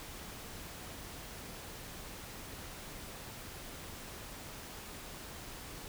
silence, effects pink hiss -47 dBFS RMS until 5.88 s

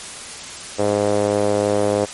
sawtooth tone with band-pass filter, 103 Hz, G#2, 14 cents flat, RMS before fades -18 dBFS, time 0.78-2.06 s, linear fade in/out 20 ms, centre 520 Hz, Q 2.8, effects white hiss -33 dBFS RMS until 2.13 s + MP3 48 kbps

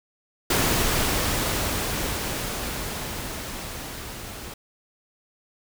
pink noise with level ramp, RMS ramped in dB -21 to -38 dBFS, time 0.5-4.54 s, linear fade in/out 5 ms, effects none

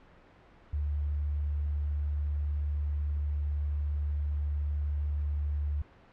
sine tone, 73.4 Hz, D2, in tune, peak -28 dBFS, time 0.73-5.82 s, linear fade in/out 5 ms, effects pink hiss -57 dBFS RMS until 6.12 s + low-pass 2000 Hz 12 dB/octave

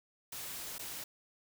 white noise with dropouts, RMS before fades -43 dBFS, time 0.32-1.04 s, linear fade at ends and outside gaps 5 ms, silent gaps 0.783-0.792 s, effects none

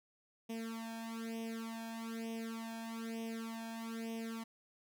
sawtooth tone with flanger, 226.8 Hz, A#3, 47 cents flat, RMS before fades -43 dBFS, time 0.49-4.44 s, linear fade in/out 10 ms, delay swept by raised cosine 0.34 to 1.22 ms, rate 1.1 Hz, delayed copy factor +0.95, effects none

